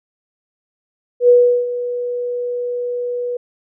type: tone with ADSR envelope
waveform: sine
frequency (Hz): 488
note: B4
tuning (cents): -21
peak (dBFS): -5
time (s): 1.2-3.37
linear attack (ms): 88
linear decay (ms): 370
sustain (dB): -14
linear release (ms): 5
effects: none